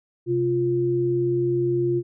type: tone pair together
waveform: sine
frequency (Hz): 130.81 / 349.6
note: C3 / F4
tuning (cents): 0 / +2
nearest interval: octave + perfect fourth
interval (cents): 1702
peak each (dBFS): -26 / -20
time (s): 0.26-2.03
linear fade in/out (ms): 50
effects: none